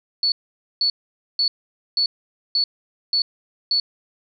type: tone bursts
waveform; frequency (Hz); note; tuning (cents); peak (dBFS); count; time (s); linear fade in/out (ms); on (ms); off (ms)
sine; 4435; C#8; 0; -16; 7; 0.23-3.8; 2; 90; 490
effects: none